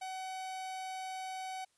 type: tone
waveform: 45% pulse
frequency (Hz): 754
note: F#5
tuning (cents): +32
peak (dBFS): -39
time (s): 0.01-1.65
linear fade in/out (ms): 10
effects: white hiss -74 dBFS RMS until 1.77 s + resampled to 24000 Hz